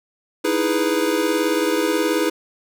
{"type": "chord", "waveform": "square", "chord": "E major seventh", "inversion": "third", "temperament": "equal", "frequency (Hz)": [311.1, 329.6, 415.3, 493.9], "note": ["D#4", "E4", "G#4", "B4"], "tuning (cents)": [0, 0, 0, 0], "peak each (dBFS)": -24, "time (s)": [0.44, 2.3], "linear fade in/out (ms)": 10, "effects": []}